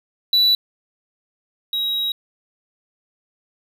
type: tone pair in turn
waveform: triangle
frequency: 3951 / 3825 Hz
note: B7 / A#7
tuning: 0 / +44 cents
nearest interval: minor second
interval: 56 cents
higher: first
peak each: -11 / -18 dBFS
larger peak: first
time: 0.33-0.55 / 1.73-2.12 s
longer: second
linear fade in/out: 2 ms
effects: none